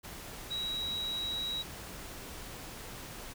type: tone in noise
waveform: sine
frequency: 3860 Hz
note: B7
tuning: 40 cents flat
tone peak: -33 dBFS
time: 0.5-1.63 s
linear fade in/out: 20 ms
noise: pink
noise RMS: -45 dBFS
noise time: 0.03-3.34 s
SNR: +9 dB
effects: none